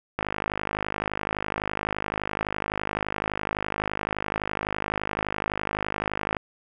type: click train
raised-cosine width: 0.5 ms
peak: -11 dBFS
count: 321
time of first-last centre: 0.19-6.368 s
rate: 51.8 Hz
effects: none